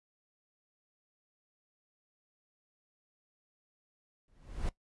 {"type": "noise with exponential growth", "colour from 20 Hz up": "brown", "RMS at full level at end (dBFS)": -30, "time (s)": [4.28, 4.69], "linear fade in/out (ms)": 1, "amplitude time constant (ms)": 89, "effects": ["noise-tail reverb RT60 0.1 s tail -18 dB re dry", "resampled to 24000 Hz"]}